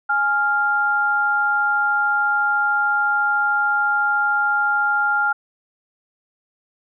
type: tone pair together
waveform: sine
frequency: 830.6 / 1396.9 Hz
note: G#5 / F6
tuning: 0 / 0 cents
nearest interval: major sixth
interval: 900 cents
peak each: -22 / -17 dBFS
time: 0.09-5.33 s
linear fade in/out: 10 ms
effects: none